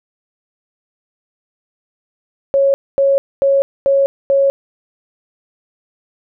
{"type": "tone bursts", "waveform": "sine", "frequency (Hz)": 551, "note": "C#5", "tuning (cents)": -11, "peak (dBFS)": -9, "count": 5, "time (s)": [2.54, 4.5], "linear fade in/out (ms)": 0, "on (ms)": 200, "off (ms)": 240, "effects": []}